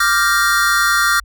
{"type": "chord", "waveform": "square", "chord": "G minor seventh", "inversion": "second", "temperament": "equal", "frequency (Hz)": [1174.7, 1396.9, 1568, 1864.7], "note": ["D6", "F6", "G6", "Bb6"], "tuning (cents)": [0, 0, 0, 0], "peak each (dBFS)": [-19, -16, -22, -20], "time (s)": [0, 1.2], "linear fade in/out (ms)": 5, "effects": ["added 50 Hz sine -37 dBFS peak until 1.24 s"]}